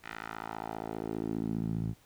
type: tone with band-pass filter sweep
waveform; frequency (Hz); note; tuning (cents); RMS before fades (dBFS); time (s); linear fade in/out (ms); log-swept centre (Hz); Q
10% pulse; 55; A1; 0; -36; 0.02-1.95; 50; 2000 to 120; 1.7
effects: pink hiss -63 dBFS RMS until 2.05 s